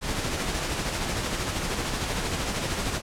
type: noise with tremolo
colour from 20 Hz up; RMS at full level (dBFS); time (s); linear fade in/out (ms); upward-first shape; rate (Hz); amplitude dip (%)
pink; -27; 0.01-3.02; 50; sine; 13; 35
effects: low-pass 9000 Hz 12 dB/octave